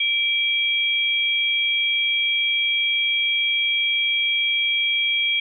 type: tone pair together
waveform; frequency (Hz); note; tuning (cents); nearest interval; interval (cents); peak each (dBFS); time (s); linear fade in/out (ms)
sine; 2336 / 3269; D7 / G#7; -10 / -28; tritone; 582; -21; 0-5.4; 5
effects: none